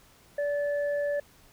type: tone pair together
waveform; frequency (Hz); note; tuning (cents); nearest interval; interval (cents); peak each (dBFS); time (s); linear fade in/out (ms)
sine; 578.3 / 1739; D5 / A6; -27 / -21; octave + perfect fifth; 1906; -26 / -38; 0.38-1.2; 5
effects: pink hiss -58 dBFS RMS until 1.52 s